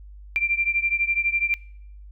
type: beating tone pair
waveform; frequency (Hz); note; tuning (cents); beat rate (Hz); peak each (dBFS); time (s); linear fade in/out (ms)
sine; 2362 / 2374; D7 / D7; +9 / +18; 12; -22 / -24; 0.36-1.54; 0
effects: noise-tail reverb RT60 0.7 s tail -25 dB re dry + added 50 Hz sine -40 dBFS peak until 2.11 s